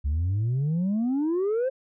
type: exponential sweep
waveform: sine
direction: up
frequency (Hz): 68.4 to 540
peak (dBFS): -20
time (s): 0.04-1.7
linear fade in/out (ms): 20
effects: tanh soft clip ceiling -21 dBFS